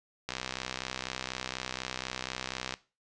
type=click train; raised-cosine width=0.2 ms; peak=-16 dBFS; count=158; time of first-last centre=0.29-2.739 s; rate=64.1 Hz; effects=noise-tail reverb RT60 0.3 s tail -17 dB re dry + resampled to 22050 Hz